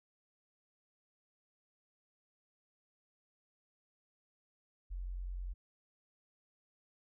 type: tone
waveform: sine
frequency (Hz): 44.94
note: F#1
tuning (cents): -50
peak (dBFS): -38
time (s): 4.9-5.54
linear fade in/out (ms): 20
effects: none